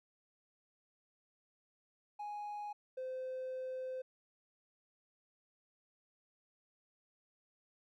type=tone pair in turn; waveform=triangle; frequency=830.6 / 516.2 Hz; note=G#5 / C5; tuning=0 / -23 cents; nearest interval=minor sixth; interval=823 cents; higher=first; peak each=-38 / -36 dBFS; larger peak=second; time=2.19-2.73 / 2.97-4.02 s; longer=second; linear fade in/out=10 ms; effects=tanh soft clip ceiling -35 dBFS